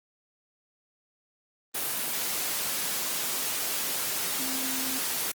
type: tone in noise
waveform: sine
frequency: 262.4 Hz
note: C4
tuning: 5 cents sharp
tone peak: -36 dBFS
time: 4.39-4.99 s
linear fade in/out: 10 ms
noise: white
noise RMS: -30 dBFS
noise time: 1.74-5.32 s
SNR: -9 dB
effects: high-pass 150 Hz 12 dB/octave + Opus 24 kbps